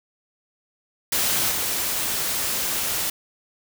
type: noise with level steps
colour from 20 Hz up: white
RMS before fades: -22 / -25 dBFS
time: 1.12-3.1 s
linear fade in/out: 5 ms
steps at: 1.5 s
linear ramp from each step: 20 ms
effects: none